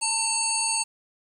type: harmonic tone with a mistuned harmonic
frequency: 898 Hz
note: A5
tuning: 35 cents sharp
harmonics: 1 / 3 / 5 / 7 / 9 / 10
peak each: -31 / -32 / -29 / -33 / -29 / -28 dBFS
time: 0.01-0.84 s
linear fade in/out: 20 ms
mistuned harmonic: 7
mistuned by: +74 cents
effects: 9-bit